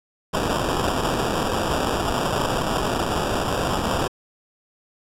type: noise with sample-and-hold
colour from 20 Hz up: violet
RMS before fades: -23 dBFS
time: 0.33-4.08 s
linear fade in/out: 10 ms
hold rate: 2100 Hz
effects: low-pass 11000 Hz 12 dB/octave